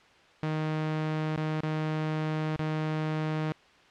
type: tone with dropouts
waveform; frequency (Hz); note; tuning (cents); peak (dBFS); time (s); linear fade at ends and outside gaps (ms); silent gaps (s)
sawtooth; 155.56; D#3; 0; -24; 0.43-3.52; 0; 1.362-1.376 / 1.607-1.634 / 2.561-2.593
effects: white hiss -57 dBFS RMS until 3.9 s + low-pass 3000 Hz 12 dB/octave